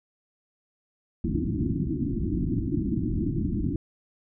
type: low-pass noise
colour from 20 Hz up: white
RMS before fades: -27 dBFS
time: 1.24-3.76 s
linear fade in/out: 2 ms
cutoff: 340 Hz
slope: 96 dB/octave
effects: none